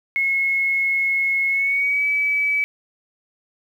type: tone with pitch glide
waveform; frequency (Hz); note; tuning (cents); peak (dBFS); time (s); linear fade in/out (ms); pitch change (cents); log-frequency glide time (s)
sine; 2176 to 2291; C#7 to D7; -33 to -44; -17; 0.16-2.64; 0; +89; 1.49-2.05
effects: 8-bit